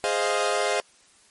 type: chord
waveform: sawtooth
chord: F minor seventh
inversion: first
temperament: equal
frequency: 415.3 / 523.3 / 622.3 / 698.5 Hz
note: Ab4 / C5 / Eb5 / F5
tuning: 0 / 0 / 0 / 0 cents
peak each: -24 dBFS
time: 0.04-0.8 s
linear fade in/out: 0 ms
effects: white hiss -57 dBFS RMS until 1.3 s + MP3 48 kbps